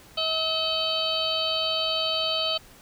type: harmonic tone with a mistuned harmonic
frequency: 642 Hz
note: E5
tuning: 46 cents flat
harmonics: 1 / 2 / 4 / 5 / 6 / 7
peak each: -30 / -34 / -36 / -27 / -33 / -30 dBFS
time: 0.17-2.58 s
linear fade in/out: 10 ms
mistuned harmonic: 5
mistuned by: -70 cents
effects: pink hiss -51 dBFS RMS until 2.81 s